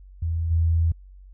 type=tone with level steps; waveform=sine; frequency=82.6 Hz; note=E2; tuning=4 cents sharp; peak=-22 / -17 dBFS; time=0.22-0.92 s; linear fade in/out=5 ms; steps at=0.5 s; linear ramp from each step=20 ms; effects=added 47 Hz sine -43 dBFS peak until 1.33 s